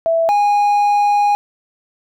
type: tone pair in turn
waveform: sine / triangle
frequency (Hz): 660 / 822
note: E5 / G#5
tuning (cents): +2 / -18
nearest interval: major third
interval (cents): 380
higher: second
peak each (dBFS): -12 / -9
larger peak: second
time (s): 0.06-0.29 / 0.29-1.35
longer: second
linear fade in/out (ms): 0
effects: none